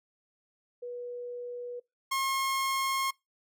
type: tone pair in turn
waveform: sine / sawtooth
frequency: 486.8 / 1076.2 Hz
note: B4 / C6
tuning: -25 / +48 cents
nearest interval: octave + major second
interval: 1373 cents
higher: second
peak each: -36 / -24 dBFS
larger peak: second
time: 0.82-1.8 / 2.11-3.11 s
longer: second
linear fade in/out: 10 ms
effects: noise-tail reverb RT60 0.2 s tail -23 dB re dry